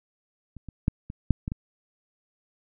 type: clicks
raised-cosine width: 5 ms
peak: -29 / -26 / -9 / -23 / -6 / -17 / -18 dBFS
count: 7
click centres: 0.567 / 0.687 / 0.881 / 1.101 / 1.307 / 1.479 / 1.519 s
effects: none